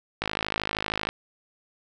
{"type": "click train", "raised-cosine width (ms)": 0.3, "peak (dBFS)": -10, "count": 47, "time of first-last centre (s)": [0.22, 1.09], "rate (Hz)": 52.9, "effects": []}